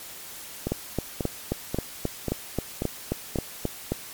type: two click trains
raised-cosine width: 2 ms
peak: -13 / -11 dBFS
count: 6 / 13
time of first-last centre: 0.67-3.358 / 0.72-3.92 s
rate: 1.86 / 3.75 Hz
effects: white hiss -41 dBFS RMS until 4.13 s + MP3 96 kbps